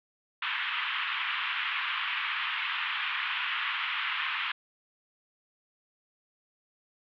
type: band-pass noise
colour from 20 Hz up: white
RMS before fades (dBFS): -32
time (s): 0.42-4.52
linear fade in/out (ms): 5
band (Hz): 1000 to 3200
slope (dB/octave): 48
effects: none